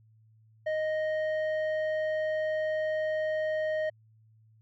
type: tone with low-pass filter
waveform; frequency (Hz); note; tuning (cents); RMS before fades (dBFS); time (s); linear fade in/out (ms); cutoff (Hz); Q
square; 622; D#5; -1; -30; 0.66-3.9; 10; 1600; 1.3
effects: added 110 Hz sine -58 dBFS peak until 4.61 s